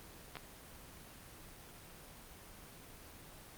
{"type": "clicks", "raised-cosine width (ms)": 0.3, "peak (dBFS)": -27, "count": 2, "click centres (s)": [0.355, 0.369], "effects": ["pink hiss -54 dBFS RMS until 3.57 s", "Opus 24 kbps"]}